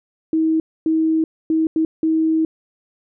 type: tone bursts at uneven times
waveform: sine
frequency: 319.5 Hz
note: D#4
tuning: 46 cents sharp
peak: -14 dBFS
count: 5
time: 0.33-0.6 / 0.86-1.24 / 1.5-1.67 / 1.76-1.85 / 2.03-2.45 s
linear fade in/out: 2 ms
effects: none